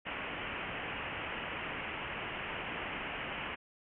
white low-pass noise, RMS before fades -40 dBFS, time 0.05-3.56 s, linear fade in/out 20 ms, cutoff 3000 Hz, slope 96 dB/octave, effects none

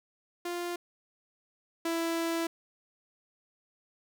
sawtooth tone pair in turn, 349.2 / 332.1 Hz, F4 / E4, 0 / +13 cents, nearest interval minor second, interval 87 cents, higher first, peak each -29 / -25 dBFS, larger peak second, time 0.45-0.76 / 1.85-2.47 s, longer second, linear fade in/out 5 ms, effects none

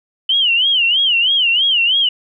sine tone with vibrato, 2992 Hz, F#7, 19 cents sharp, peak -11 dBFS, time 0.29-2.09 s, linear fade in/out 5 ms, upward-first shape sine, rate 3.1 Hz, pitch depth 170 cents each way, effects none

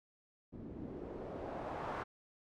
white noise with low-pass filter sweep, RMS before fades -44 dBFS, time 0.52-2.04 s, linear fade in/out 20 ms, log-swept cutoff 240 to 1100 Hz, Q 1.6, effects none

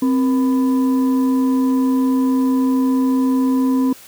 sine tone with frequency modulation, 261.6 Hz, C4, in tune, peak -13 dBFS, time 0.02-3.93 s, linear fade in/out 5 ms, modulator 736 Hz, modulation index 0.34, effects white hiss -42 dBFS RMS until 4.07 s

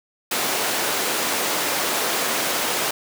pink high-pass noise, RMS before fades -23 dBFS, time 0.31-2.91 s, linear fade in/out 5 ms, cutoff 380 Hz, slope 12 dB/octave, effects none

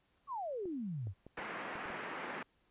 sine exponential sweep, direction down, 1174.7 to 87.31 Hz, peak -37 dBFS, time 0.27-1.14 s, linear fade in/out 50 ms
clicks, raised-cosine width 2 ms, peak -38 dBFS, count 7, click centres 0.656 / 1.071 / 1.266 / 1.39 / 1.755 / 1.857 / 1.903 s
white band-pass noise, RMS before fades -43 dBFS, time 1.37-2.43 s, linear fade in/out 5 ms, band 160 to 2100 Hz, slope 24 dB/octave
effects pink hiss -74 dBFS RMS until 2.7 s + resampled to 8000 Hz

